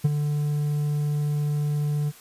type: tone with ADSR envelope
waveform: triangle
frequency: 147.6 Hz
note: D3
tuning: 9 cents sharp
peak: -12 dBFS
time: 0.04-2.12 s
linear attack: 12 ms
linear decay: 27 ms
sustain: -8 dB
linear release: 38 ms
effects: white hiss -49 dBFS RMS until 2.2 s + resampled to 32000 Hz